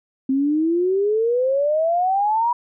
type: exponential sweep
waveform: sine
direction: up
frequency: 261.6 to 975 Hz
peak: -16 dBFS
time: 0.29-2.53 s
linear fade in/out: 5 ms
effects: none